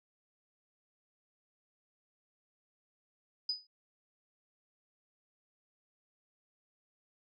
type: tone with exponential decay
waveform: sine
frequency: 4978 Hz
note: D#8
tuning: in tune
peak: -28 dBFS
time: 3.49-3.67 s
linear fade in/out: 5 ms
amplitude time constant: 37 ms
effects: none